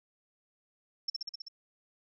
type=tone with echo; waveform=sine; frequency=5400 Hz; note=E8; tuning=41 cents sharp; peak=-29 dBFS; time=1.08-1.1 s; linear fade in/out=5 ms; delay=64 ms; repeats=6; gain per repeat=-2 dB; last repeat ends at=1.484 s; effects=none